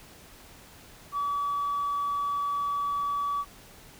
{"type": "tone", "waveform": "sine", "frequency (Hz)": 1144, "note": "D6", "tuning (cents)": -46, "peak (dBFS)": -25, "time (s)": [1.12, 3.45], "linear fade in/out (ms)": 50, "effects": ["tanh soft clip ceiling -23 dBFS", "pink hiss -51 dBFS RMS until 3.99 s"]}